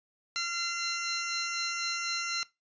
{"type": "tone pair together", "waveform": "15% pulse", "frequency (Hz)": [1374, 2059], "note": ["F6", "C7"], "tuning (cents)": [-29, -28], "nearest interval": "perfect fifth", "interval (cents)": 701, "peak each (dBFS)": [-26, -28], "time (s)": [0.36, 2.43], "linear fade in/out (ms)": 0, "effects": ["noise-tail reverb RT60 0.2 s tail -19 dB re dry", "resampled to 16000 Hz"]}